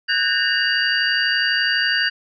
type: tone cluster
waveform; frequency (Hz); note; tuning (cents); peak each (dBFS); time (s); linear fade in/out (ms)
sine; 1490 / 1622 / 1818 / 2835 / 4670; F#6 / G#6 / A#6 / F7 / D8; +12 / -41 / -44 / +25 / -11; -23; 0.08-2.1; 20
effects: none